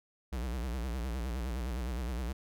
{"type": "tone with vibrato", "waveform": "square", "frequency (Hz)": 61.3, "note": "B1", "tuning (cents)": -12, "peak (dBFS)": -34, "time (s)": [0.32, 2.33], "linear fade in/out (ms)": 10, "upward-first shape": "sine", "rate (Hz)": 9.7, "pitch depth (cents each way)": 160, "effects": []}